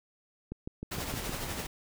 click train, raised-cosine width 3 ms, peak -24 dBFS, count 6, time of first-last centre 0.52-1.294 s, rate 6.46 Hz
pink noise with tremolo, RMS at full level -35 dBFS, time 0.91-1.67 s, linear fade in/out 10 ms, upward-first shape sine, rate 12 Hz, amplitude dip 40%
effects none

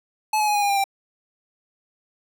square tone with pitch steps, 860 / 847.2 / 834.6 / 822.1 / 809.9 / 797.8 / 785.9 Hz, A5 / G#5 / G#5 / G#5 / G#5 / G5 / G5, -40 / +34 / +8 / -18 / -44 / +30 / +4 cents, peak -19 dBFS, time 0.33-0.841 s, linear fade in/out 5 ms, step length 73 ms, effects none

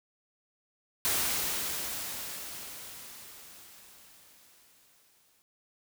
white noise with exponential decay, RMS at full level -28 dBFS, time 1.05-5.42 s, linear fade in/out 0 ms, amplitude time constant 950 ms, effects none

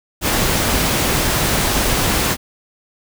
pink noise, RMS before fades -17 dBFS, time 0.21-2.37 s, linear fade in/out 50 ms, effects none

